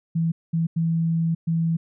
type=tone bursts at uneven times; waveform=sine; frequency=164.81 Hz; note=E3; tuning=in tune; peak=-19 dBFS; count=4; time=0.15-0.32 / 0.53-0.67 / 0.76-1.35 / 1.47-1.77 s; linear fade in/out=10 ms; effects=none